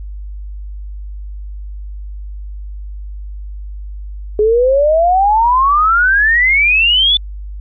sine exponential sweep, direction up, 415.3 to 3520 Hz, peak -8 dBFS, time 4.39-7.17 s, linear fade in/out 2 ms, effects added 50 Hz sine -24 dBFS peak until 7.6 s

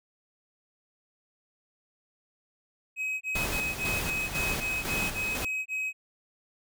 triangle tone bursts, 2540 Hz, D#7, 35 cents sharp, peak -27 dBFS, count 11, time 2.96-5.93 s, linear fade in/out 50 ms, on 250 ms, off 22 ms
pink noise with tremolo, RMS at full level -32 dBFS, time 3.35-5.45 s, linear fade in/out 5 ms, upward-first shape square, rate 2 Hz, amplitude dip 45%
effects none

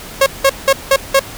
sawtooth tone bursts, 544 Hz, C#5, 33 cents flat, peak -3 dBFS, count 5, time 0.21-1.195 s, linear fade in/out 5 ms, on 53 ms, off 180 ms, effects pink hiss -31 dBFS RMS until 1.37 s

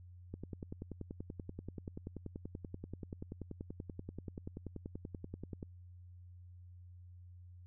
click train, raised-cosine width 3 ms, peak -30 dBFS, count 56, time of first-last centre 0.34-5.628 s, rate 10.4 Hz, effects added 89 Hz sine -52 dBFS peak until 7.66 s

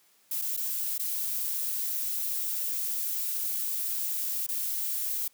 violet noise with dropouts, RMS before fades -31 dBFS, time 0.31-5.28 s, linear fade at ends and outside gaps 5 ms, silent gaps 0.416-0.42 / 0.567-0.573 / 0.981-0.994 / 4.466-4.487 s, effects white hiss -64 dBFS RMS until 5.33 s + high-pass 150 Hz 12 dB/octave

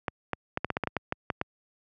clicks, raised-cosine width 0.5 ms, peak -12 dBFS, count 12, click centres 0.082 / 0.333 / 0.574 / 0.646 / 0.703 / 0.769 / 0.837 / 0.873 / 0.967 / 1.124 / 1.302 / 1.414 s, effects high-pass 80 Hz 12 dB/octave

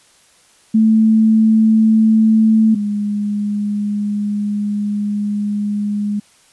sine tone pair in turn, 220 / 206.5 Hz, A3 / G#3, 0 / -10 cents, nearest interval minor second, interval 110 cents, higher first, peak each -8 / -16 dBFS, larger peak first, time 0.74-2.75 / 2.75-6.2 s, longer second, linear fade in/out 10 ms, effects white hiss -51 dBFS RMS until 6.52 s + resampled to 24000 Hz

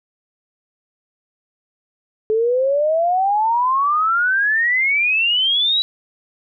sine exponential sweep, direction up, 428.6 to 3948 Hz, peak -14 dBFS, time 2.3-5.82 s, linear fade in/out 0 ms, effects none

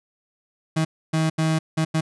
35% pulse tone bursts at uneven times, 159.1 Hz, D#3, 39 cents sharp, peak -17 dBFS, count 5, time 0.76-0.85 / 1.13-1.3 / 1.38-1.59 / 1.77-1.85 / 1.94-2.01 s, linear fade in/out 10 ms, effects resampled to 24000 Hz

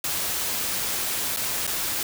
white noise with dropouts, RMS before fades -27 dBFS, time 0.04-2.03 s, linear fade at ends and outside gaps 2 ms, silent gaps 1.364-1.37 / 1.668-1.675 s, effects none

